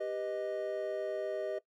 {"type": "chord", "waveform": "triangle", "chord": "G augmented", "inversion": "none", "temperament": "equal with one note detuned", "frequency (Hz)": [393.8, 493.9, 622.3], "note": ["G4", "B4", "D#5"], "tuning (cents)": [8, 0, 0], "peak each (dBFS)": [-37, -39, -34], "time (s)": [0, 1.59], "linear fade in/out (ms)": 10, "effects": ["noise-tail reverb RT60 0.1 s tail -18 dB re dry"]}